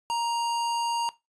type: tone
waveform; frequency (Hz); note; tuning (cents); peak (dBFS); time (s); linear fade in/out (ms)
square; 936; A#5; +7; -26; 0.1-1.09; 0
effects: noise-tail reverb RT60 0.2 s tail -18 dB re dry + resampled to 22050 Hz